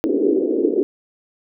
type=band-pass noise; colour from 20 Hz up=white; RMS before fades=-18 dBFS; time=0.04-0.83 s; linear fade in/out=0 ms; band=270 to 440 Hz; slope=48 dB/octave; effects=none